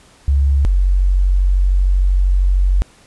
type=tone pair in turn; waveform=sine; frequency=69.3 / 46.46 Hz; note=C#2 / F#1; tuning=0 / +8 cents; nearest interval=perfect fifth; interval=692 cents; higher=first; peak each=-10 dBFS; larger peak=neither; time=0.28-0.65 / 0.65-2.82 s; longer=second; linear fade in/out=0 ms; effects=pink hiss -48 dBFS RMS until 3.06 s + resampled to 24000 Hz